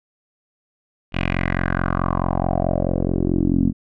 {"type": "tone with low-pass filter sweep", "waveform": "10% pulse", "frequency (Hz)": 44.64, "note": "F1", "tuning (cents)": 39, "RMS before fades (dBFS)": -20, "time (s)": [1.12, 3.73], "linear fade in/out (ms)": 50, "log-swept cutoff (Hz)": [2800, 240], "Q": 4.1, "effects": []}